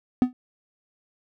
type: tone with exponential decay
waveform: triangle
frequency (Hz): 251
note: B3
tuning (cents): +28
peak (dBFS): -9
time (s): 0.22-0.33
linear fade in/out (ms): 1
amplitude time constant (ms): 23
effects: none